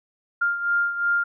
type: beating tone pair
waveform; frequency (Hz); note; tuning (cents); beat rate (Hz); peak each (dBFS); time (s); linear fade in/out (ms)
sine; 1400 / 1402.8; F6 / F6; +4 / +7; 2.8; -21 / -27; 0.41-1.24; 10
effects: none